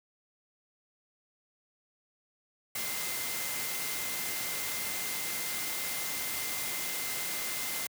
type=tone in noise; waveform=sine; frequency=2079 Hz; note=C7; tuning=12 cents flat; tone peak=-42 dBFS; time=2.75-7.87 s; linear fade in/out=5 ms; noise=white; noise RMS=-35 dBFS; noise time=2.75-7.87 s; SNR=-10 dB; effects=high-pass 100 Hz 12 dB/octave